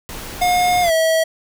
pink noise, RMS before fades -31 dBFS, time 0.09-0.9 s, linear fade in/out 0 ms
square tone with pitch glide, 717 to 646.2 Hz, F5 to E5, +45 to -35 cents, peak -14 dBFS, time 0.41-1.24 s, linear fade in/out 10 ms, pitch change -180 cents, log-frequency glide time 0.82-0.92 s
effects none

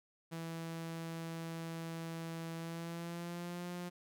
sawtooth tone with pitch glide, 164.81 to 176.64 Hz, E3 to F3, 0 to +20 cents, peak -37 dBFS, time 0.31-3.9 s, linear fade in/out 20 ms, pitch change +120 cents, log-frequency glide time 2.56-3.69 s, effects none

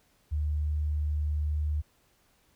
sine tone, 75.1 Hz, D2, 39 cents sharp, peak -26 dBFS, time 0.31-1.82 s, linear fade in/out 20 ms, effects pink hiss -67 dBFS RMS until 2.55 s

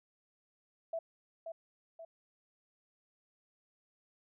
sine tone with echo, 659.3 Hz, E5, in tune, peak -34 dBFS, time 0.93-0.99 s, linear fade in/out 5 ms, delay 530 ms, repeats 2, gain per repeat -6 dB, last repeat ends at 2.05 s, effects none

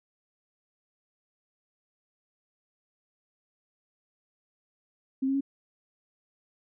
sine tone with pitch steps, 265.5 / 270.6 / 275.8 Hz, C4 / C#4 / C#4, +25 / -42 / -9 cents, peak -24 dBFS, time 5.22-5.409 s, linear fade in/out 10 ms, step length 63 ms, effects none

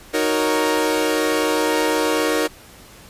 sawtooth chord, D# minor seventh, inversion none, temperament equal, 311.1 / 370 / 466.2 / 554.4 Hz, D#4 / F#4 / A#4 / C#5, 0 / 0 / 0 / 0 cents, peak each -18 / -22 / -17 / -21 dBFS, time 0.13-2.48 s, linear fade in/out 20 ms, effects pink hiss -44 dBFS RMS until 3.09 s + resampled to 32000 Hz

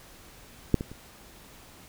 clicks, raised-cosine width 3 ms, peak -6 / -19 / -28 dBFS, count 3, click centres 0.743 / 0.809 / 0.916 s, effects pink hiss -51 dBFS RMS until 1.88 s

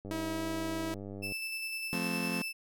click train, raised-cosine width 2 ms, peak -30 dBFS, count 127, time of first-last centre 0.05-1.321 s, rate 99.1 Hz
sawtooth tone with pitch glide, 321.9 to 324.3 Hz, E4 to E4, -41 to -28 cents, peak -30 dBFS, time 0.11-0.94 s, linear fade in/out 0 ms, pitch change +13 cents, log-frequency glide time 0.32-0.44 s
35% pulse tone with tremolo, 2641 Hz, E7, 3 cents sharp, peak -33 dBFS, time 1.22-2.53 s, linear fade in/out 20 ms, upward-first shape square, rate 9.9 Hz, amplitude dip 25%
35% pulse chord, F major, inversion none, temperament just, 174.61 / 218.3 / 261.9 Hz, F3 / A3 / C4, 0 / -13 / +2 cents, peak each -35 / -36 / -36 dBFS, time 1.93-2.42 s, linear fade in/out 0 ms
effects none

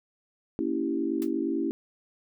sine chord, A# diminished seventh, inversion none, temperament equal with one note detuned, 233.1 / 280.6 / 329.6 / 392 Hz, A#3 / C#4 / E4 / G4, 0 / +21 / 0 / 0 cents, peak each -34 / -30 / -29 / -34 dBFS, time 0.59-1.71 s, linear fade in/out 0 ms
white noise with exponential decay, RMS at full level -39 dBFS, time 1.22-1.31 s, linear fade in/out 0 ms, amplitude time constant 18 ms
effects none

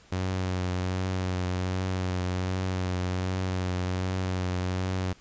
sawtooth tone with vibrato, 92.1 Hz, F#2, 7 cents flat, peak -23 dBFS, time 0.12-5.13 s, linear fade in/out 5 ms, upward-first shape triangle, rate 1.3 Hz, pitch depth 30 cents each way, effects pink hiss -56 dBFS RMS until 5.2 s + resampled to 16000 Hz

